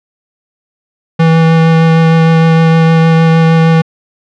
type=tone with vibrato; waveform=square; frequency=163 Hz; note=E3; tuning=19 cents flat; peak=-5 dBFS; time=1.19-3.82 s; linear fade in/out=10 ms; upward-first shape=triangle; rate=6.5 Hz; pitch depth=12 cents each way; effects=low-pass 3000 Hz 12 dB/octave